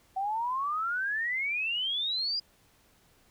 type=exponential sweep; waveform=sine; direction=up; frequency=753 to 4929 Hz; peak=-28 dBFS; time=0.16-2.4 s; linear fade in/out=10 ms; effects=pink hiss -64 dBFS RMS until 3.3 s